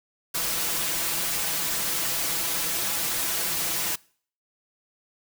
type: noise with comb filter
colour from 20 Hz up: white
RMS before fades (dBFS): -27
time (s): 0.34-3.96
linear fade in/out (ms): 10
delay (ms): 6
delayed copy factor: +0.65
effects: noise-tail reverb RT60 0.5 s tail -24 dB re dry